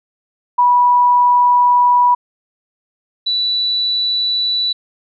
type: tone pair in turn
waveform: sine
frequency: 978 / 3956 Hz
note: B5 / B7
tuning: -17 / +2 cents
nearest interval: 2 octaves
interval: 2419 cents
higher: second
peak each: -8 / -14 dBFS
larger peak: first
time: 0.58-2.15 / 3.26-4.73 s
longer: first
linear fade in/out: 10 ms
effects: none